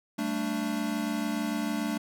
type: chord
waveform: square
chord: G suspended second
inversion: none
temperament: equal with one note detuned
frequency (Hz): 196 / 222.8 / 293.7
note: G3 / A3 / D4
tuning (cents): 0 / +22 / 0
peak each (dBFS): -37 / -32 / -33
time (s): 0.18-1.98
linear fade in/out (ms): 10
effects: none